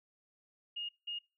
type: tone bursts at uneven times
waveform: sine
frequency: 2851 Hz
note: F7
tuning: 35 cents sharp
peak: -37 dBFS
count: 2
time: 0.76-0.89 / 1.07-1.19 s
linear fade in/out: 10 ms
effects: noise-tail reverb RT60 0.3 s tail -22 dB re dry